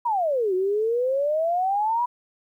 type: exponential two-way sweep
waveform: sine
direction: down then up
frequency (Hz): 987.8 to 362.6 to 987.8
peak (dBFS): -20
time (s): 0.05-2.06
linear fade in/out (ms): 10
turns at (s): 0.54
effects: 10-bit